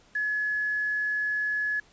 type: tone with quantisation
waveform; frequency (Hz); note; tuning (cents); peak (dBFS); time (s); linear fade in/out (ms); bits
sine; 1700; G#6; +40; -25; 0.15-1.8; 5; 8
effects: pink hiss -59 dBFS RMS until 1.92 s + resampled to 16000 Hz